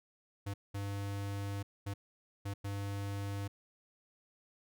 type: tone bursts at uneven times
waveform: square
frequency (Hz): 100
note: G2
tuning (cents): +35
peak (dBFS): -37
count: 5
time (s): 0.46-0.54 / 0.74-1.63 / 1.86-1.94 / 2.45-2.54 / 2.64-3.48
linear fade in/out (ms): 10
effects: none